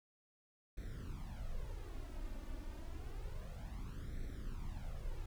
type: noise with flanger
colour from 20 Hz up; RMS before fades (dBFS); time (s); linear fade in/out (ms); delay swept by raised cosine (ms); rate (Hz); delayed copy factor
brown; -44; 0.77-5.26; 5; 0.51 to 3.41; 0.29; +0.75
effects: none